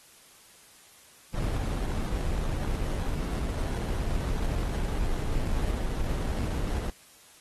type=noise with sample-and-hold; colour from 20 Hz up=brown; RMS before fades=-29 dBFS; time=1.34-6.9 s; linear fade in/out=2 ms; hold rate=2450 Hz; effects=white hiss -55 dBFS RMS until 7.4 s + AAC 32 kbps